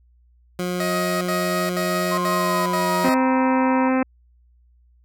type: tone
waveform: 20% pulse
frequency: 179.4 Hz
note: F3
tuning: 47 cents sharp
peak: -18 dBFS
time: 0.59-3.09 s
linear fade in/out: 2 ms
type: tone bursts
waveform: 20% pulse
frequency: 630 Hz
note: D#5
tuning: 21 cents sharp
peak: -18 dBFS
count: 5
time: 0.8-3.142 s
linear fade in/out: 2 ms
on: 410 ms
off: 73 ms
type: tone with pitch glide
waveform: sine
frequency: 1055 to 956.3 Hz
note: C6 to A#5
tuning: +14 to +44 cents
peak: -23 dBFS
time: 2.11-3.89 s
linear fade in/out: 10 ms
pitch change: -170 cents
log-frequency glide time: 2.35-2.96 s
type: harmonic tone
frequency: 260 Hz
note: C4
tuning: 11 cents flat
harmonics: 1 / 2 / 3 / 4 / 5 / 6 / 7 / 8 / 9 / 10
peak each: -18 / -24 / -28 / -30 / -32 / -34 / -35 / -36 / -37 / -38 dBFS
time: 3.04-4.03 s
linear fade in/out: 5 ms
effects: added 60 Hz sine -53 dBFS peak until 5.04 s